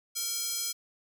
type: tone with high-pass filter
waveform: square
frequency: 461.8 Hz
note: A#4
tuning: 16 cents flat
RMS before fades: -33 dBFS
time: 0.15-0.73 s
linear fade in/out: 20 ms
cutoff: 5500 Hz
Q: 1.4
effects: none